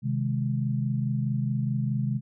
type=chord; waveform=sine; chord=Ab major; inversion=first; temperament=equal; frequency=130.81 / 155.56 / 207.7 Hz; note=C3 / Eb3 / Ab3; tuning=0 / 0 / 0 cents; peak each=-26 / -32 / -30 dBFS; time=0.02-2.21 s; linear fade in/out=50 ms; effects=none